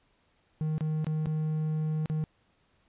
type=tone with dropouts; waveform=triangle; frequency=155.56 Hz; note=D#3; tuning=in tune; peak=-25 dBFS; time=0.61-2.24 s; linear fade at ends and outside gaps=0 ms; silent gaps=0.781-0.808 / 1.045-1.068 / 1.258-1.269 / 2.058-2.099 s; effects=pink hiss -69 dBFS RMS until 2.88 s + resampled to 8000 Hz